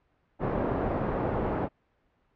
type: low-pass noise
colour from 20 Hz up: white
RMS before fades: -29 dBFS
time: 0.39-1.69 s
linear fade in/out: 50 ms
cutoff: 610 Hz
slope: 12 dB/octave
effects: pink hiss -70 dBFS RMS until 2.35 s + low-pass 2000 Hz 12 dB/octave